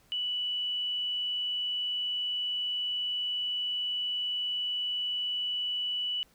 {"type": "tone", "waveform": "sine", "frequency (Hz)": 2960, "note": "F#7", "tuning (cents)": 0, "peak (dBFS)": -29, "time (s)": [0.12, 6.23], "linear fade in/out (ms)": 0, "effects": ["pink hiss -64 dBFS RMS until 6.34 s"]}